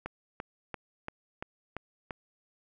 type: click train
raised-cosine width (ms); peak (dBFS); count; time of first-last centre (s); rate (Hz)
0.5; -21; 7; 0.06-2.108; 2.93
effects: none